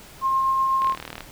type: tone with tremolo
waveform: sine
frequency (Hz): 1065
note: C6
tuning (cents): +30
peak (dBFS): -17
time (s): 0.21-0.96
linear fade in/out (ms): 50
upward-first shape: triangle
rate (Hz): 8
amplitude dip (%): 25
type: click train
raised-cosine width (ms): 0.3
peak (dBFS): -17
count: 16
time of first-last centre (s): 0.82-1.207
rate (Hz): 38.8
effects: pink hiss -45 dBFS RMS until 1.31 s